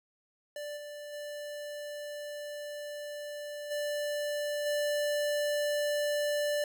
square tone with level steps, 588 Hz, D5, 2 cents sharp, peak -38 / -42 / -39 / -32 / -29 dBFS, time 0.56-6.64 s, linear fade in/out 2 ms, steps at 0.76 / 1.12 / 3.7 / 4.65 s, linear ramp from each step 20 ms, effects none

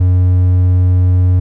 triangle tone, 90.8 Hz, F#2, 32 cents flat, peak -5 dBFS, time 0-1.4 s, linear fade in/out 10 ms, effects none

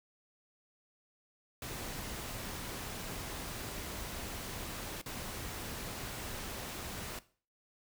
pink noise with dropouts, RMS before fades -42 dBFS, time 1.62-7.19 s, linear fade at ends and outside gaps 2 ms, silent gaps 5.015-5.06 s, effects noise-tail reverb RT60 0.4 s tail -17 dB re dry

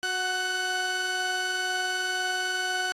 sawtooth tone cluster, 367.5 / 737 / 1494 Hz, F#4 / F#5 / F#6, -12 / -7 / +16 cents, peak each -33 / -29 / -24 dBFS, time 0.03-2.92 s, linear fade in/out 0 ms, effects low-pass 8000 Hz 12 dB/octave + AAC 64 kbps

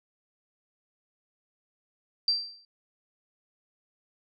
sine tone with exponential decay, 4699 Hz, D8, in tune, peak -19 dBFS, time 2.28-2.65 s, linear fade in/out 2 ms, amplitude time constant 80 ms, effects none

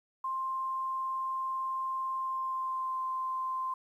sine tone with pitch glide, 1053 to 1042.7 Hz, C6 to C6, +11 to -6 cents, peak -31 dBFS, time 0.24-3.74 s, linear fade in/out 5 ms, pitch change -17 cents, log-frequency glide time 2.17-2.99 s, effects 11-bit

